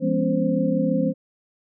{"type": "tone cluster", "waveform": "sine", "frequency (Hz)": [171.5, 206.3, 249, 275.1, 523], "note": ["F3", "G#3", "B3", "C#4", "C5"], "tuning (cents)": [-31, -11, 14, -13, -1], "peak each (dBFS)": -25, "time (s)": [0, 1.14], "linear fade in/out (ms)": 50, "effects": []}